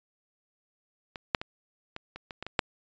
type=clicks; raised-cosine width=0.3 ms; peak=-22 / -6 / -19 / -21 / -25 / -23 / -21 / -21 / -6 dBFS; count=9; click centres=1.158 / 1.348 / 1.415 / 1.964 / 2.16 / 2.308 / 2.426 / 2.466 / 2.592 s; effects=resampled to 16000 Hz